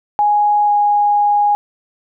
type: tone pair in turn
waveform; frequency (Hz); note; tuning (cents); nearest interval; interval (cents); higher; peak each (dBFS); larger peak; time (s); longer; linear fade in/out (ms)
sine; 830.6 / 824.9; G#5 / G#5; 0 / -12; unison; 12; first; -10; neither; 0.19-0.68 / 0.68-1.55; second; 0
effects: none